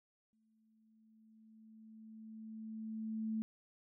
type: tone with exponential growth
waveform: sine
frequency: 220 Hz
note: A3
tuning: in tune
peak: -34 dBFS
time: 0.33-3.42 s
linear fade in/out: 0 ms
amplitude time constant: 670 ms
effects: none